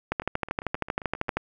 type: two click trains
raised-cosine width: 0.5 ms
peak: -23 / -10 dBFS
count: 9 / 17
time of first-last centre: 0.22-1.284 / 0.12-1.37 s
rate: 7.52 / 12.8 Hz
effects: none